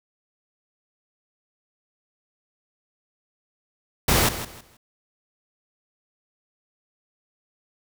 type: noise with echo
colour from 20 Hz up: pink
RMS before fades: -19 dBFS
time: 4.08-4.29 s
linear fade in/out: 5 ms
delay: 160 ms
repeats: 3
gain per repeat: -12 dB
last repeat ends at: 4.77 s
effects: none